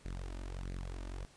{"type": "tone with flanger", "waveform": "sawtooth", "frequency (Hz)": 45.44, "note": "F#1", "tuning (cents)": -31, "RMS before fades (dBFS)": -42, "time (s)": [0.05, 1.25], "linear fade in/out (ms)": 0, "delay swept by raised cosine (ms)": [0.45, 3.35], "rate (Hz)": 1.5, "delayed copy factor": 1, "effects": ["pink hiss -62 dBFS RMS until 1.36 s", "resampled to 22050 Hz"]}